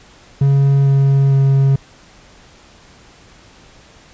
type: tone with pitch steps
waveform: triangle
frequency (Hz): 138.59 / 137.55 / 136.52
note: C#3 / C#3 / C#3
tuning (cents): 0 / -13 / -26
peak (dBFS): -7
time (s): 0.41-1.76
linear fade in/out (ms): 5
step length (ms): 450
effects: pink hiss -45 dBFS RMS until 4.13 s + resampled to 16000 Hz